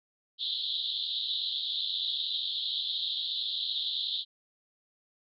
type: band-pass noise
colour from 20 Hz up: white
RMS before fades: -33 dBFS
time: 0.38-4.25 s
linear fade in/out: 50 ms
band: 3300 to 4100 Hz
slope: 96 dB/octave
effects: none